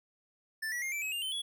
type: tone with pitch steps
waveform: square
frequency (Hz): 1766 / 1937 / 2125 / 2330 / 2556 / 2803 / 3075 / 3373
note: A6 / B6 / C7 / D7 / D#7 / F7 / G7 / G#7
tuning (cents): +6 / -34 / +26 / -14 / +46 / +6 / -34 / +26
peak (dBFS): -34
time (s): 0.62-1.42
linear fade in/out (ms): 10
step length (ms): 100
effects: none